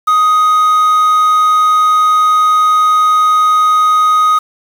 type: tone with quantisation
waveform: triangle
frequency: 1250 Hz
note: D#6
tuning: 8 cents sharp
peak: -5 dBFS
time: 0.07-4.39 s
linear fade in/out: 10 ms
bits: 5
effects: none